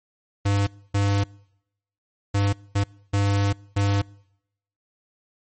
square tone bursts at uneven times, 100.3 Hz, G2, 40 cents sharp, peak -19 dBFS, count 6, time 0.45-0.67 / 0.94-1.24 / 2.34-2.53 / 2.75-2.84 / 3.13-3.53 / 3.76-4.02 s, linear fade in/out 10 ms, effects noise-tail reverb RT60 0.8 s tail -25 dB re dry + MP3 32 kbps

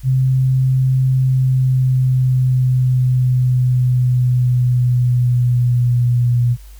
sine tone with pitch glide, 130.6 to 121.15 Hz, C3 to B2, -3 to -33 cents, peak -11 dBFS, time 0.03-6.57 s, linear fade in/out 50 ms, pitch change -130 cents, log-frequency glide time 1.18-6.36 s, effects added 50 Hz sine -35 dBFS peak until 6.79 s + white hiss -49 dBFS RMS until 6.79 s

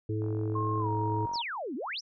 harmonic tone, 107.7 Hz, A2, 37 cents flat, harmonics 1 / 3 / 4, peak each -30 / -35 / -36 dBFS, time 0.09-1.26 s, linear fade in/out 5 ms
click train, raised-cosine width 1 ms, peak -33 dBFS, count 54, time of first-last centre 0.22-1.357 s, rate 46.6 Hz
sine tone with pitch glide, 1069 to 941.4 Hz, C6 to A#5, +37 to +17 cents, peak -31 dBFS, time 0.55-1.42 s, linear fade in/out 5 ms, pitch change -220 cents, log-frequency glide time 0.79-0.88 s
sine exponential two-way sweep, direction down then up, 6200 to 230 to 6200 Hz, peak -33 dBFS, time 1.33-2.01 s, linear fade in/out 20 ms, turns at 1.75 s
effects none

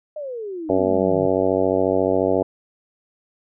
sine exponential sweep, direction down, 622.3 to 138.59 Hz, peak -27 dBFS, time 0.16-1.27 s, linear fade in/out 5 ms
harmonic tone, 94.2 Hz, F#2, 32 cents sharp, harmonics 1 / 2 / 3 / 4 / 5 / 6 / 7 / 8 / 9, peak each -33 / -31 / -24 / -23 / -22 / -23 / -24 / -33 / -33 dBFS, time 0.69-2.43 s, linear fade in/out 5 ms
effects none

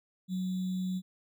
sine tone with sample-and-hold, 185 Hz, F#3, in tune, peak -30 dBFS, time 0.28-1.02 s, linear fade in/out 50 ms, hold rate 3675 Hz, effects none

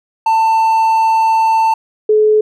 triangle / sine tone pair in turn, 892 / 428.1 Hz, A5 / A4, +23 / -47 cents, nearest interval octave + minor second, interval 1270 cents, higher first, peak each -7 dBFS, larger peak neither, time 0.26-1.74 / 2.09-2.41 s, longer first, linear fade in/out 5 ms, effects none

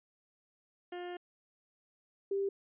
30% pulse / sine tone pair in turn, 354.6 / 394.7 Hz, F4 / G4, +26 / +12 cents, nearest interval major second, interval 186 cents, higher second, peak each -37 / -30 dBFS, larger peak second, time 0.92-1.17 / 2.31-2.49 s, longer first, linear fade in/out 5 ms, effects resampled to 8000 Hz

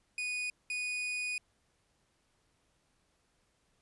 40% pulse tone pair in turn, 2475 / 2475 Hz, D#7 / D#7, -10 / -10 cents, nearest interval unison, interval 0 cents, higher neither, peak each -33 / -33 dBFS, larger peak neither, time 0.18-0.5 / 0.7-1.38 s, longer second, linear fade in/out 2 ms, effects pink hiss -74 dBFS RMS until 3.81 s + resampled to 24000 Hz

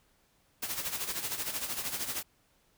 white noise with tremolo, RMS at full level -33 dBFS, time 0.62-2.23 s, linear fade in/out 10 ms, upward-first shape sine, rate 13 Hz, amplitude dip 65%, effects pink hiss -69 dBFS RMS until 2.77 s

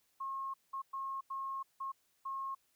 sine tone bursts at uneven times, 1080 Hz, C#6, 45 cents flat, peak -37 dBFS, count 6, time 0.2-0.54 / 0.73-0.82 / 0.93-1.21 / 1.3-1.63 / 1.8-1.92 / 2.25-2.55 s, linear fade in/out 10 ms, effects white hiss -75 dBFS RMS until 2.75 s

